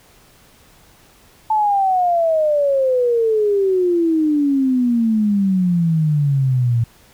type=exponential sweep; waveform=sine; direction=down; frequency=880 to 114.6 Hz; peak=-13 dBFS; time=1.5-6.84 s; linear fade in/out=5 ms; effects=pink hiss -50 dBFS RMS until 7.13 s